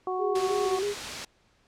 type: harmonic tone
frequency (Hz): 370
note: F#4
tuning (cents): 0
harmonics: 1 / 2 / 3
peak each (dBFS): -30 / -32 / -34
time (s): 0.07-0.79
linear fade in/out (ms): 2
type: tone with vibrato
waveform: sine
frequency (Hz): 396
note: G4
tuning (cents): +18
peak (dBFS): -26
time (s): 0.18-0.95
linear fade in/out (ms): 50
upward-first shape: square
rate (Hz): 3.1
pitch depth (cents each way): 56
type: noise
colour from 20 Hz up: white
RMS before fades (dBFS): -34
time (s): 0.35-1.25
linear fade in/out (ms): 5
effects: pink hiss -65 dBFS RMS until 1.67 s + low-pass 6000 Hz 12 dB/octave